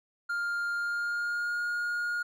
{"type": "tone with pitch glide", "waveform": "triangle", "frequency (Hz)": [1403, 1428.3], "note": ["F6", "F6"], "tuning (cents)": [8, 38], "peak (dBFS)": -27, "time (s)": [0.29, 2.23], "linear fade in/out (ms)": 10, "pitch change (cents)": 30, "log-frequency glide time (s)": [0.75, 1.62], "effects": []}